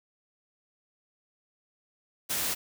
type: noise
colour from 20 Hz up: white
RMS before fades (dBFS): -30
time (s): 2.29-2.55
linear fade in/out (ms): 20
effects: none